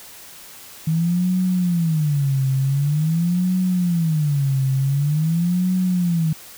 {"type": "tone with vibrato", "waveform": "sine", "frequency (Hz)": 156.9, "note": "D#3", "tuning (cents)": 15, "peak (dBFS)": -16, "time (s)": [0.87, 6.33], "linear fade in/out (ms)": 5, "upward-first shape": "sine", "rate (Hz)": 0.46, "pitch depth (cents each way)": 280, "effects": ["white hiss -41 dBFS RMS until 6.57 s"]}